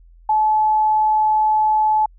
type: tone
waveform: sine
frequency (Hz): 861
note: A5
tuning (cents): -38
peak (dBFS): -13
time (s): 0.29-2.06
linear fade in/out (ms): 5
effects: added 42 Hz sine -44 dBFS peak until 2.18 s